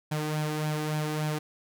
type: tone with flanger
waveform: sawtooth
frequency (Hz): 152.8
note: D#3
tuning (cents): -31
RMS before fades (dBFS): -30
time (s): 0.11-1.39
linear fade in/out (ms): 10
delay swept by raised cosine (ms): 1.2 to 2.6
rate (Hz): 3.5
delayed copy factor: +0.55
effects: none